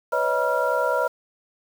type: tone cluster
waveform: sine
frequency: 499.6 / 563 / 633 / 964 / 1384 Hz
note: B4 / C#5 / D#5 / B5 / F6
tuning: +20 / +27 / +30 / -42 / -16 cents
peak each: -26 dBFS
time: 0.12-1.08 s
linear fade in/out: 10 ms
effects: 7-bit